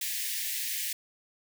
white high-pass noise, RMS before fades -33 dBFS, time 0.01-0.93 s, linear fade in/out 5 ms, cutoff 1700 Hz, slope 96 dB/octave, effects none

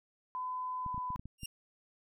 sine tone with pitch glide, 1010 to 1001.3 Hz, B5 to B5, +39 to +24 cents, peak -35 dBFS, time 0.35-1.16 s, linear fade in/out 0 ms, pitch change -15 cents, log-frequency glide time 0.81-0.98 s
clicks, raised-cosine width 5 ms, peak -32 dBFS, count 8, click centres 0.863 / 0.945 / 0.979 / 1.104 / 1.159 / 1.195 / 1.256 / 1.433 s
15% pulse tone with exponential growth, 2794 Hz, F7, in tune, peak -29 dBFS, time 1.38-1.46 s, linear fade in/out 5 ms, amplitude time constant 17 ms
effects none

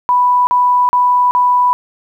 sine tone bursts, 987.8 Hz, B5, in tune, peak -8 dBFS, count 4, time 0.09-1.73 s, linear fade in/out 0 ms, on 380 ms, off 40 ms, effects 8-bit

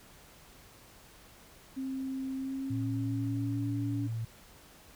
sine tone with pitch glide, 265.1 to 284.1 Hz, C4 to C#4, +23 to +43 cents, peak -33 dBFS, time 1.76-4.08 s, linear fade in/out 20 ms, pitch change +120 cents, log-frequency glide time 2.36-3.7 s
sine tone, 113.6 Hz, A#2, 44 cents flat, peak -32 dBFS, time 2.7-4.25 s, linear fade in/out 5 ms
effects pink hiss -56 dBFS RMS until 4.95 s

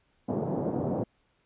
pink band-pass noise, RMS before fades -30 dBFS, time 0.28-1.04 s, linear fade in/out 10 ms, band 130 to 690 Hz, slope 24 dB/octave, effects pink hiss -70 dBFS RMS until 1.45 s + resampled to 8000 Hz

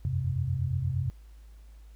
sine chord, F suspended second, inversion none, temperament equal with one note detuned, 87.31 / 95.87 / 130.81 Hz, F2 / G2 / C3, 0 / -38 / 0 cents, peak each -32 / -32 / -29 dBFS, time 0.05-1.1 s, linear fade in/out 0 ms, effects added 53 Hz sine -47 dBFS peak until 1.95 s + pink hiss -66 dBFS RMS until 1.95 s

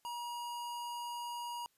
square tone, 955 Hz, A#5, 42 cents sharp, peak -40 dBFS, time 0.05-1.66 s, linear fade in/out 0 ms, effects white hiss -75 dBFS RMS until 1.77 s + resampled to 32000 Hz

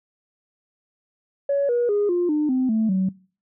sine tone with pitch steps, 562 / 480.8 / 411.4 / 352 / 301.2 / 257.7 / 220.5 / 188.63 Hz, C#5 / B4 / G#4 / F4 / D4 / C4 / A3 / F#3, +24 / -46 / -16 / +14 / +44 / -26 / +4 / +34 cents, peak -17 dBFS, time 1.49-3.09 s, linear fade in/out 5 ms, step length 200 ms, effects noise-tail reverb RT60 0.4 s tail -22 dB re dry + tanh soft clip ceiling -14 dBFS

